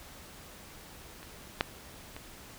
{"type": "clicks", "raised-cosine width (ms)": 0.3, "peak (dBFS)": [-30, -9, -26], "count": 3, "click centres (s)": [1.23, 1.609, 2.165], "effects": ["pink hiss -50 dBFS RMS until 2.58 s"]}